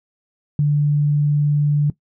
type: tone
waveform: sine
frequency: 146.83 Hz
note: D3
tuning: in tune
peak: -13 dBFS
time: 0.59-1.9 s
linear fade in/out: 2 ms
effects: noise-tail reverb RT60 0.1 s tail -17 dB re dry